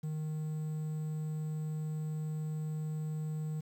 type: tone with quantisation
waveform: triangle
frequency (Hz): 154.5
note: D#3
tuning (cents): -12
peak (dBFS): -32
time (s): 0.03-3.61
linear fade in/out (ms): 10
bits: 10
effects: none